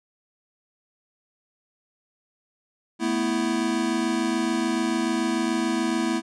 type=chord; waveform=square; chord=A suspended second; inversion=none; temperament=equal; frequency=220 / 246.9 / 329.6 Hz; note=A3 / B3 / E4; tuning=0 / 0 / 0 cents; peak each=-29 / -28 / -26 dBFS; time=2.99-6.22 s; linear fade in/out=50 ms; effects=resampled to 22050 Hz